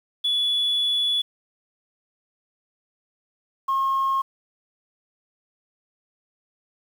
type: tone pair in turn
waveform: sine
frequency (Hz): 3422 / 1077.9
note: A7 / C#6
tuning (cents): -49 / -49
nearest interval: octave + minor sixth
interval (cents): 2000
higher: first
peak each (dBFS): -18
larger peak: neither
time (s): 0.24-1.22 / 3.68-4.22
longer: first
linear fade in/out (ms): 10
effects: tanh soft clip ceiling -17 dBFS + 8-bit